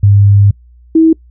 sine tone pair in turn, 100.9 / 322.8 Hz, G#2 / E4, -49 / -36 cents, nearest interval octave + minor sixth, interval 2013 cents, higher second, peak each -3 dBFS, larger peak neither, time 0.03-0.51 / 0.95-1.13 s, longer first, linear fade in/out 5 ms, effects noise-tail reverb RT60 0.1 s tail -24 dB re dry + added 60 Hz sine -38 dBFS peak until 1.3 s

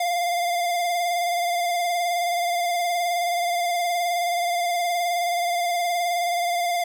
square tone with vibrato, 698.5 Hz, F5, in tune, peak -22 dBFS, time 0-6.84 s, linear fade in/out 5 ms, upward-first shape sine, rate 19 Hz, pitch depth 31 cents each way, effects 9-bit

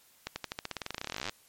accelerating click train, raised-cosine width 0.2 ms, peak -17 dBFS, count 30, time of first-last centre 0.27-1.295 s, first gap 90 ms, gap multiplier 0.92, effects white hiss -62 dBFS RMS until 1.48 s + MP3 64 kbps

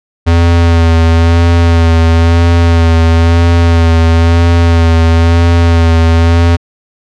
square tone with vibrato, 83.7 Hz, E2, 27 cents sharp, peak -5 dBFS, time 0.26-6.57 s, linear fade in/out 20 ms, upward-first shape sine, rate 1 Hz, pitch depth 28 cents each way, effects low-pass 5000 Hz 12 dB/octave

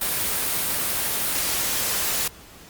white noise, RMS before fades -24 dBFS, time 0.01-2.28 s, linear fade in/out 5 ms, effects pink hiss -46 dBFS RMS until 2.69 s + Opus 32 kbps

